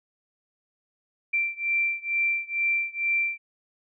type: beating tone pair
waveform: sine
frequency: 2352 / 2354.2 Hz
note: D7 / D7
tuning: +2 / +4 cents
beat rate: 2.2 Hz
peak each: -26 / -27 dBFS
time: 1.33-3.38 s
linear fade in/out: 10 ms
effects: none